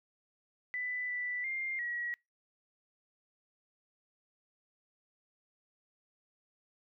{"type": "tone with pitch steps", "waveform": "sine", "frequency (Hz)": [1991, 1976, 2110, 1915], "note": ["B6", "B6", "C7", "A#6"], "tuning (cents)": [14, 0, 14, 46], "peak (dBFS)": -34, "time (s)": [0.74, 2.14], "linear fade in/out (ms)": 0, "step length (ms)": 350, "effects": ["noise-tail reverb RT60 0.2 s tail -26 dB re dry"]}